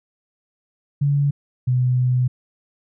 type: tone pair in turn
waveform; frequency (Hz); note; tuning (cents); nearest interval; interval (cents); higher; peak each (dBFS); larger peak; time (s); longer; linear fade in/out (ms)
sine; 142.5 / 125.91; C#3 / B2; +48 / +34; major second; 214; first; -15; neither; 1.01-1.31 / 1.67-2.28; second; 10
effects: none